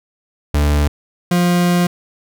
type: tone pair in turn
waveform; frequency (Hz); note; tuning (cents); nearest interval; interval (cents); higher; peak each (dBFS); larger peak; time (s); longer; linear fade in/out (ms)
40% pulse; 73.42 / 175.99; D2 / F3; 0 / +14; octave + minor third; 1514; second; -11; neither; 0.54-0.88 / 1.31-1.87; second; 5
effects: none